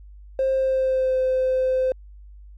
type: tone with pitch glide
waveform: triangle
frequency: 530 to 517.3 Hz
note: C5 to C5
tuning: +22 to -20 cents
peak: -15 dBFS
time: 0.39-1.92 s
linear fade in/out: 2 ms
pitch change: -42 cents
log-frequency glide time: 0.52-1.18 s
effects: tanh soft clip ceiling -15 dBFS + added 50 Hz sine -41 dBFS peak until 2.57 s